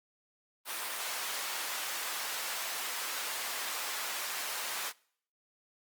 pink high-pass noise, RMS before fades -37 dBFS, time 0.65-4.93 s, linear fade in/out 50 ms, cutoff 930 Hz, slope 12 dB/octave, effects noise-tail reverb RT60 0.6 s tail -24 dB re dry + Opus 32 kbps

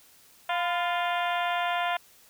harmonic tone with a mistuned harmonic, 350.3 Hz, F4, 5 cents sharp, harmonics 2 / 3 / 4 / 5 / 6 / 7 / 8 / 9 / 10, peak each -28 / -32 / -34 / -36 / -38 / -39 / -40 / -41 / -42 dBFS, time 0.49-1.97 s, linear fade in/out 5 ms, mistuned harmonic 3, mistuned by -55 cents, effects white hiss -57 dBFS RMS until 2.29 s

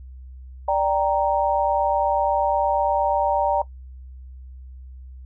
sine chord, G minor, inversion second, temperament equal, 587.3 / 784 / 932.3 Hz, D5 / G5 / Bb5, 0 / 0 / 0 cents, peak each -22 dBFS, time 0.68-3.62 s, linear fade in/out 5 ms, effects noise-tail reverb RT60 0.1 s tail -17 dB re dry + added 64 Hz sine -37 dBFS peak until 5.25 s

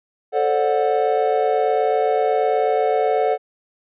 triangle chord, D dominant seventh, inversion second, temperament just, 440.5 / 528.6 / 587.3 / 734.2 Hz, A4 / C5 / D5 / F#5, +2 / +18 / 0 / -14 cents, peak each -18 / -22 / -22 / -18 dBFS, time 0.32-3.38 s, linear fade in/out 50 ms, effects resampled to 8000 Hz

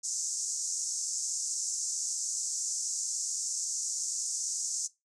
pink band-pass noise, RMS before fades -34 dBFS, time 0.03-4.88 s, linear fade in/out 20 ms, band 5900 to 7900 Hz, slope 48 dB/octave, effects noise-tail reverb RT60 0.2 s tail -19 dB re dry

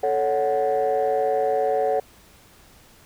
sine chord, F# minor, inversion first, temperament equal with one note detuned, 440 / 559.5 / 740 Hz, A4 / C#5 / F#5, 0 / +16 / 0 cents, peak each -22 dBFS, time 0.03-2 s, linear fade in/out 5 ms, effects tanh soft clip ceiling -14 dBFS + pink hiss -52 dBFS RMS until 3.05 s

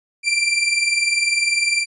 sawtooth tone pair together, 2349 / 2369 Hz, D7 / D7, 0 / +14 cents, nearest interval unison, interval 14 cents, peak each -16 dBFS, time 0.23-1.86 s, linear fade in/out 50 ms, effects resampled to 24000 Hz

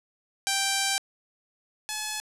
5% pulse tone pair in turn, 784 / 855.7 Hz, G5 / A5, 0 / -48 cents, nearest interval major second, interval 152 cents, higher second, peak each -12 / -18 dBFS, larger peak first, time 0.47-0.98 / 1.89-2.2 s, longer first, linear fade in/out 0 ms, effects low-pass 12000 Hz 12 dB/octave + 9-bit

